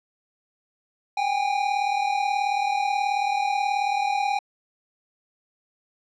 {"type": "tone pair together", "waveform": "square", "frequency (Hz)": [777.5, 816], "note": ["G5", "G#5"], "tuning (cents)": [-14, -31], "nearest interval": "minor second", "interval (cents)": 83, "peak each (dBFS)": [-27, -24], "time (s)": [1.17, 4.39], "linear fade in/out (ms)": 5, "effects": ["low-pass 4000 Hz 12 dB/octave"]}